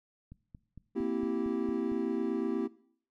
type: click train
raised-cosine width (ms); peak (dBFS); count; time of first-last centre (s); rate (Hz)
5; -35; 8; 0.32-1.918; 4.38
type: chord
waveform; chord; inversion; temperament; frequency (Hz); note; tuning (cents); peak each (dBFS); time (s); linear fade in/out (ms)
triangle; C dominant seventh; third; equal with one note detuned; 233.1 / 261.6 / 329.6 / 388.8; Bb3 / C4 / E4 / G4; 0 / 0 / 0 / -14; -33; 0.95-2.68; 20
effects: noise-tail reverb RT60 0.6 s tail -20 dB re dry